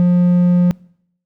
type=tone with hard clipping; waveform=sine; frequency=177.3 Hz; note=F3; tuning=26 cents sharp; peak=-10 dBFS; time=0-0.71 s; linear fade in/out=0 ms; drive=3 dB; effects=noise-tail reverb RT60 0.7 s tail -25 dB re dry